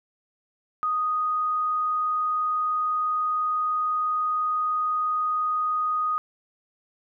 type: tone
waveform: sine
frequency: 1243 Hz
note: D#6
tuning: 2 cents flat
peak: -22 dBFS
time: 0.83-6.18 s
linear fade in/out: 0 ms
effects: none